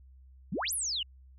sine exponential two-way sweep, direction up then down, 142.2 to 11930 to 2760 Hz, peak -30 dBFS, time 0.52-1.03 s, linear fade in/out 5 ms, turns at 0.73 s, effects added 65 Hz sine -52 dBFS peak until 1.38 s

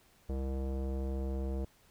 square tone with low-pass filter, 66.5 Hz, C2, 29 cents sharp, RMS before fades -35 dBFS, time 0.29-1.65 s, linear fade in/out 5 ms, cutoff 530 Hz, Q 1.8, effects pink hiss -65 dBFS RMS until 1.9 s

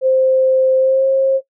sine tone with pitch glide, 523 to 535.5 Hz, C5 to C5, -1 to +40 cents, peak -10 dBFS, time 0.01-1.41 s, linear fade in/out 50 ms, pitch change +41 cents, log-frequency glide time 0.78-1.06 s, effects noise-tail reverb RT60 0.1 s tail -18 dB re dry

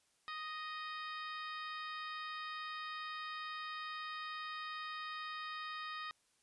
harmonic tone, 622.3 Hz, D#5, in tune, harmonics 2 / 3 / 4 / 5 / 6 / 7 / 8, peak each -44 / -48 / -53 / -56 / -52 / -60 / -57 dBFS, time 0.28-6.11 s, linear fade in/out 0 ms, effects white hiss -75 dBFS RMS until 6.42 s + resampled to 24000 Hz

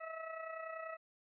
20% pulse tone with amplitude modulation, 647 Hz, E5, 32 cents flat, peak -35 dBFS, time 0-0.97 s, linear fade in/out 20 ms, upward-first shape sine, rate 30.3 Hz, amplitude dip 55%, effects resampled to 8000 Hz

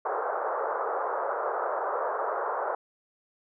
pink band-pass noise, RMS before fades -30 dBFS, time 0.05-2.75 s, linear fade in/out 5 ms, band 440 to 1400 Hz, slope 48 dB/octave, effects none

